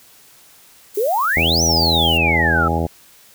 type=noise; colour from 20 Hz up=violet; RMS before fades=-32 dBFS; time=0.94-2.18 s; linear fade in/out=10 ms
type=exponential two-way sweep; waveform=sine; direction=up then down; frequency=387.2 to 6120 to 1283 Hz; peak=-15 dBFS; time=0.97-2.68 s; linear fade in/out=5 ms; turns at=1.63 s
type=harmonic tone; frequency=82.41 Hz; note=E2; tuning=in tune; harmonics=1 / 2 / 3 / 4 / 5 / 6 / 7 / 8 / 9 / 10; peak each=-21 / -24 / -26 / -27 / -28 / -29 / -29 / -30 / -31 / -31 dBFS; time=1.36-2.87 s; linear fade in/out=10 ms
type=tone with vibrato; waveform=sine; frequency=830.6 Hz; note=G#5; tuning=in tune; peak=-23 dBFS; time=1.69-2.79 s; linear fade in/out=5 ms; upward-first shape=triangle; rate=1.8 Hz; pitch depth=31 cents each way
effects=white hiss -48 dBFS RMS until 3.34 s